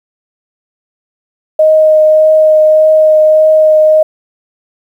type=tone with vibrato; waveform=sine; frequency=622.3 Hz; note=D#5; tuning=in tune; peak=-3 dBFS; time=1.59-4.03 s; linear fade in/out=5 ms; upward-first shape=triangle; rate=1.7 Hz; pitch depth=11 cents each way; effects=7-bit